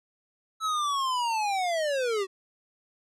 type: linear sweep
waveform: square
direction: down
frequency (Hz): 1313 to 370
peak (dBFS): -26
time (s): 0.6-2.27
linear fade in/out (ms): 50
effects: low-pass 8000 Hz 12 dB/octave